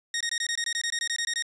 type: tone bursts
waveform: 15% pulse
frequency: 1864.7 Hz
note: A#6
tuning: in tune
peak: -20 dBFS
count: 15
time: 0.14-1.424 s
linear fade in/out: 2 ms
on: 66 ms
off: 21 ms
effects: resampled to 22050 Hz